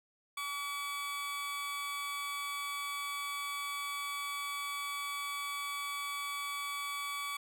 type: tone with amplitude modulation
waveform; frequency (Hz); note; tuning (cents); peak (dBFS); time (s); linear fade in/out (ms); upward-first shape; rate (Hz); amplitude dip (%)
20% pulse; 1140; C#6; +48; -30; 0.37-7.37; 5; sine; 295; 35
effects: none